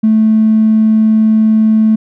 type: tone with tanh clipping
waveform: triangle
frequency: 218.7 Hz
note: A3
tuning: 10 cents flat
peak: -5 dBFS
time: 0.03-1.96 s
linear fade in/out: 10 ms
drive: 1 dB
effects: none